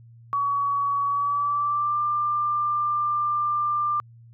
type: tone with pitch glide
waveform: sine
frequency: 1130 to 1190.3 Hz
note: C#6 to D6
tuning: +33 to +23 cents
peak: -21 dBFS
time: 0.33-4 s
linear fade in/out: 0 ms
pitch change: +90 cents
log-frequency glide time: 1.07-2 s
effects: added 116 Hz sine -46 dBFS peak until 4.33 s